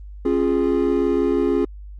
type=chord; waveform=triangle; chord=Db major; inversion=none; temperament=equal with one note detuned; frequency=270.9 / 349.2 / 415.3 Hz; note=Db4 / F4 / Ab4; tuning=-40 / 0 / 0 cents; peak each=-19 dBFS; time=0.25-1.65 s; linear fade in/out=5 ms; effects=added 50 Hz sine -34 dBFS peak until 1.99 s + Opus 32 kbps